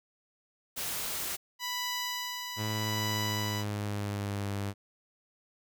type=noise; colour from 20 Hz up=white; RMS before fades=-35 dBFS; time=0.76-1.37 s; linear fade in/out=20 ms
type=tone with tremolo; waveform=10% pulse; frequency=987.8 Hz; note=B5; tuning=in tune; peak=-23 dBFS; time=1.59-3.65 s; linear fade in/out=50 ms; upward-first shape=sine; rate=0.81 Hz; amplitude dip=45%
type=tone with pitch glide; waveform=sawtooth; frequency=107.8 to 100 Hz; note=A2 to G2; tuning=-35 to +35 cents; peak=-28 dBFS; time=2.56-4.74 s; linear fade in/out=50 ms; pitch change=-130 cents; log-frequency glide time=2.87-4.52 s
effects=none